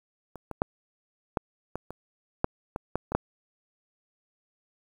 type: clicks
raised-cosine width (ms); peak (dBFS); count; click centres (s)
1; -27 / -21 / -9 / -11 / -18 / -24 / -8 / -17 / -12 / -19 / -8; 11; 0.357 / 0.513 / 0.619 / 1.372 / 1.756 / 1.906 / 2.444 / 2.761 / 2.956 / 3.12 / 3.15
effects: 8-bit